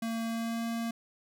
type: tone with pitch glide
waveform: square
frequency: 227.6 to 230.4 Hz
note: A#3 to A#3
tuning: -41 to -20 cents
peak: -32 dBFS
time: 0.02-0.91 s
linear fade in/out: 5 ms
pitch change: +21 cents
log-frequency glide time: 0.24-0.65 s
effects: none